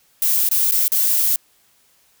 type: noise with dropouts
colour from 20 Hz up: violet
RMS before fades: -17 dBFS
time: 0.22-1.36 s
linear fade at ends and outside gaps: 2 ms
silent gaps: 0.49-0.513 / 0.712-0.72 / 0.881-0.919 s
effects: white hiss -58 dBFS RMS until 2.2 s